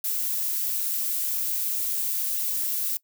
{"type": "noise", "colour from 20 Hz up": "violet", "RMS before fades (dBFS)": -27, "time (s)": [0.04, 2.97], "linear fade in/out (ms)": 2, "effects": ["noise-tail reverb RT60 0.1 s tail -21 dB re dry"]}